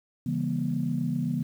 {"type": "chord", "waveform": "sine", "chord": "C# diminished seventh", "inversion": "none", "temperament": "just", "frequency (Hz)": [138.59, 166.31, 199.57, 239.5], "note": ["C#3", "E3", "G3", "Bb3"], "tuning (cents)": [0, 16, 31, 47], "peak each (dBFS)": [-31, -30, -34, -29], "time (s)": [0.26, 1.43], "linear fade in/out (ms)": 5, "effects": ["tanh soft clip ceiling -15 dBFS", "9-bit"]}